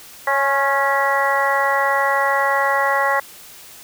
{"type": "harmonic tone with a mistuned harmonic", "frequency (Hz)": 277.2, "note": "C#4", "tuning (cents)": 0, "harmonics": [2, 3, 4, 5, 6, 7], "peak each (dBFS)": [-22, -21, -21, -26, -26, -21], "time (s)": [0.27, 3.2], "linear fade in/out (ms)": 5, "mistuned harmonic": 4, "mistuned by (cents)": -26, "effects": ["white hiss -41 dBFS RMS until 3.83 s"]}